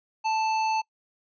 sine tone with hard clipping, 880 Hz, A5, in tune, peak -25 dBFS, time 0.24-0.82 s, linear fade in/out 20 ms, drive 13 dB, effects noise-tail reverb RT60 0.1 s tail -24 dB re dry + resampled to 16000 Hz

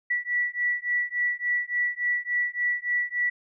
sine beating tone pair, 1950 / 1953.5 Hz, B6 / B6, -23 / -19 cents, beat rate 3.5 Hz, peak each -27 dBFS, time 0.1-3.3 s, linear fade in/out 10 ms, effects none

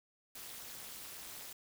white noise with amplitude modulation, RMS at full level -44 dBFS, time 0.35-1.53 s, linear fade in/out 5 ms, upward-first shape sine, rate 251 Hz, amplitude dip 100%, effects none

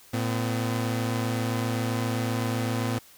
sawtooth tone pair together, 113.2 / 254.1 Hz, A2 / B3, +50 / +49 cents, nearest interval octave + major second, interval 1399 cents, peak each -23 / -26 dBFS, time 0.13-2.99 s, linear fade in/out 10 ms, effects white hiss -53 dBFS RMS until 3.17 s

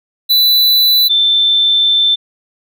square / sine tone pair in turn, 3981 / 3547 Hz, B7 / A7, +13 / +13 cents, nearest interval major second, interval 200 cents, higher first, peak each -8 dBFS, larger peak neither, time 0.29-1.09 / 1.09-2.16 s, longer second, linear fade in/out 20 ms, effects none

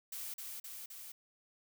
blue noise with echo, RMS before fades -43 dBFS, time 0.12-0.34 s, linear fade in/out 5 ms, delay 260 ms, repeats 3, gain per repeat -2 dB, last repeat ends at 1.12 s, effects none

